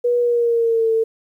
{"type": "tone with pitch glide", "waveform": "sine", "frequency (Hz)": [483.9, 448.9], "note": ["B4", "A4"], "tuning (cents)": [-35, 35], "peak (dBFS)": -14, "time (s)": [0.04, 1.04], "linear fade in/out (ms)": 10, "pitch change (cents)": -130, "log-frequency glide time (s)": [0.19, 0.89], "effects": ["9-bit"]}